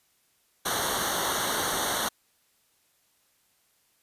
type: noise with comb filter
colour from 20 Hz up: pink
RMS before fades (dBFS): -28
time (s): 0.65-2.09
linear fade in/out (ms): 10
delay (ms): 0.4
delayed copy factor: -0.95
effects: white hiss -68 dBFS RMS until 4.02 s + resampled to 32000 Hz